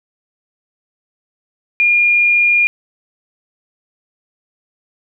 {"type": "tone", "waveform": "sine", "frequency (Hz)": 2418, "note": "D7", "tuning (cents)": 50, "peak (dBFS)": -9, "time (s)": [1.8, 2.67], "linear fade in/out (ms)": 0, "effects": []}